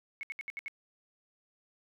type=tone bursts; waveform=sine; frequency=2200 Hz; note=C#7; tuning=14 cents flat; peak=-36 dBFS; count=6; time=0.21-0.681 s; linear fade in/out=0 ms; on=21 ms; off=69 ms; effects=none